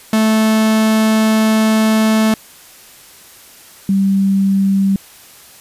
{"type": "tone pair in turn", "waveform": ["45% pulse", "sine"], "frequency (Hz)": [218.9, 195.02], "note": ["A3", "G3"], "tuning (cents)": [-9, -9], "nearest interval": "major second", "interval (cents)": 200, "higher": "first", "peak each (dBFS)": -10, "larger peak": "neither", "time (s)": [[0.13, 2.34], [3.89, 4.96]], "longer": "first", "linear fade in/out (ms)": 2, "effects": ["white hiss -41 dBFS RMS until 5.6 s", "resampled to 32000 Hz"]}